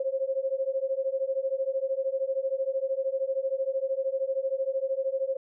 sine beating tone pair, 528 / 541 Hz, C5 / C#5, +16 / -42 cents, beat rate 13 Hz, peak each -29 dBFS, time 0-5.37 s, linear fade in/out 5 ms, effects none

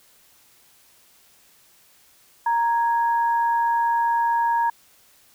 sine tone pair together, 932.3 / 1661.2 Hz, A#5 / G#6, 0 / 0 cents, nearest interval minor seventh, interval 1000 cents, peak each -18 / -30 dBFS, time 2.46-4.7 s, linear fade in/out 5 ms, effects white hiss -56 dBFS RMS until 5.34 s

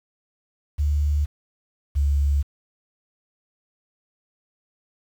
sine tone pair in turn, 73.42 / 71.04 Hz, D2 / C#2, 0 / +43 cents, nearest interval minor second, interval 57 cents, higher first, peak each -18 / -17 dBFS, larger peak second, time 0.78-1.26 / 1.95-2.43 s, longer neither, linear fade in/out 20 ms, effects 8-bit

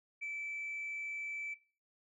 sine tone with frequency modulation, 2317 Hz, D7, 24 cents flat, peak -36 dBFS, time 0.21-1.55 s, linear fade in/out 20 ms, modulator 67 Hz, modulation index 0.25, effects noise-tail reverb RT60 0.4 s tail -21 dB re dry + tanh soft clip ceiling -35 dBFS

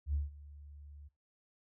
sine tone with ADSR envelope, 72.5 Hz, D2, 22 cents flat, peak -28 dBFS, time 0.06-1.09 s, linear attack 79 ms, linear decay 160 ms, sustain -21 dB, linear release 20 ms, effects noise-tail reverb RT60 0.4 s tail -26 dB re dry + tanh soft clip ceiling -25 dBFS

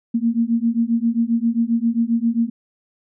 sine beating tone pair, 228 / 235.5 Hz, A#3 / A#3, -38 / +18 cents, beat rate 7.5 Hz, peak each -19 dBFS, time 0.14-2.5 s, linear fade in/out 10 ms, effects none

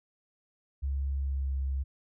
sine tone with pitch glide, 68.7 to 67.44 Hz, C#2 to C#2, -15 to -47 cents, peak -28 dBFS, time 0.82-1.84 s, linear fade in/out 20 ms, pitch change -32 cents, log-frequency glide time 1.17-1.54 s, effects none

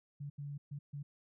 sine tone bursts at uneven times, 143.3 Hz, D3, 42 cents flat, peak -40 dBFS, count 4, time 0.2-0.3 / 0.38-0.58 / 0.71-0.79 / 0.93-1.03 s, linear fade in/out 10 ms, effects none

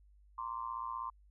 sine tone with amplitude modulation, 1046.5 Hz, C6, in tune, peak -33 dBFS, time 0.38-1.1 s, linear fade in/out 5 ms, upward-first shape sine, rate 116 Hz, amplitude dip 100%, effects added 50 Hz sine -60 dBFS peak until 1.3 s

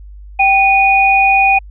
sine tone pair together, 780 / 2464 Hz, G5 / D#7, -9 / -17 cents, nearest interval octave + minor sixth, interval 1992 cents, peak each -10 dBFS, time 0.39-1.59 s, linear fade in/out 10 ms, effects added 50 Hz sine -31 dBFS peak until 1.7 s

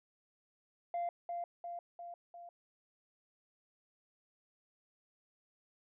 sine tone with echo, 693 Hz, F5, 14 cents flat, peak -32 dBFS, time 0.94-1.09 s, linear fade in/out 2 ms, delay 350 ms, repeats 4, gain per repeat -4 dB, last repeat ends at 2.49 s, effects tanh soft clip ceiling -32 dBFS

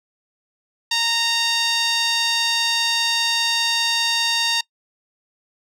sawtooth tone with band-pass filter, 925 Hz, A#5, 14 cents flat, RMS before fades -20 dBFS, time 0.91-4.61 s, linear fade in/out 5 ms, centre 4100 Hz, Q 2, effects noise-tail reverb RT60 0.1 s tail -24 dB re dry

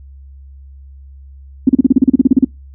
sine tone bursts, 261.6 Hz, C4, in tune, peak -3 dBFS, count 14, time 1.67-2.447 s, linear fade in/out 5 ms, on 23 ms, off 35 ms, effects noise-tail reverb RT60 0.2 s tail -25 dB re dry + added 68 Hz sine -34 dBFS peak until 2.74 s

